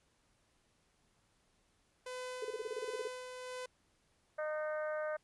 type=tone with tremolo; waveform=sawtooth; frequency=505 Hz; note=B4; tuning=39 cents sharp; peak=-37 dBFS; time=2.06-3.66 s; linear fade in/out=5 ms; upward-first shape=sine; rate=1.4 Hz; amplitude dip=40%
type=tone bursts; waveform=sine; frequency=440 Hz; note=A4; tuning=in tune; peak=-36 dBFS; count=12; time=2.42-3.076 s; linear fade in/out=5 ms; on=29 ms; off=28 ms
type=harmonic tone; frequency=306.5 Hz; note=D#4; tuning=26 cents flat; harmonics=2 / 3 / 4 / 5 / 6 / 7; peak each=-36 / -52 / -46 / -45 / -52 / -59 dBFS; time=4.38-5.17 s; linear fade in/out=10 ms
effects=pink hiss -74 dBFS RMS until 5.23 s + resampled to 24000 Hz